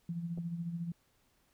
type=tone with tremolo; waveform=sine; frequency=169.7 Hz; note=F3; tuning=49 cents flat; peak=-33 dBFS; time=0.09-0.92 s; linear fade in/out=2 ms; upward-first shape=sine; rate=14 Hz; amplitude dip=55%
type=clicks; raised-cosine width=2 ms; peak=-36 dBFS; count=2; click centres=0.376 / 0.384 s
effects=pink hiss -72 dBFS RMS until 1.53 s